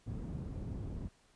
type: low-pass noise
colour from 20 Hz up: white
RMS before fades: -41 dBFS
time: 0.06-1.09 s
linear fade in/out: 20 ms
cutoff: 150 Hz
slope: 12 dB/octave
effects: pink hiss -68 dBFS RMS until 1.35 s + resampled to 22050 Hz